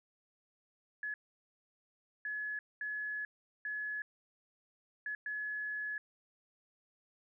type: tone bursts at uneven times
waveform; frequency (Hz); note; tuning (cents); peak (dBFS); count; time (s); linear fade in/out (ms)
sine; 1700; G#6; +40; -36; 6; 1.03-1.14 / 2.25-2.59 / 2.81-3.25 / 3.65-4.02 / 5.06-5.15 / 5.26-5.98; 2
effects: none